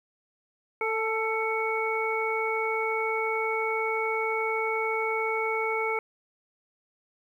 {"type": "harmonic tone with a mistuned harmonic", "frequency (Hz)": 444.3, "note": "A4", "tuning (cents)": 17, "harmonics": [1, 2, 3, 5], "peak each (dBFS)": [-29, -32, -34, -30], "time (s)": [0.81, 5.99], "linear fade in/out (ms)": 2, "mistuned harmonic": 2, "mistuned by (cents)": -21, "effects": ["10-bit"]}